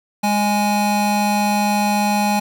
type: tone pair together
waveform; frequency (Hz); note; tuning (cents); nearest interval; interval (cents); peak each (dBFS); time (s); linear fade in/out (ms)
square; 206.1 / 830.6; G#3 / G#5; -13 / 0; 2 octaves; 2413; -19; 0.23-2.4; 10
effects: none